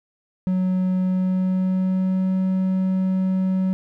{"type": "tone with pitch glide", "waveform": "triangle", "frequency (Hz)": [185, 187.8], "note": ["F#3", "F#3"], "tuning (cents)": [0, 26], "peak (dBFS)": -16, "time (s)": [0.47, 3.73], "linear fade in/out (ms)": 0, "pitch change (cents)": 26, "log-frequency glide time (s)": [1.01, 2.32], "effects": []}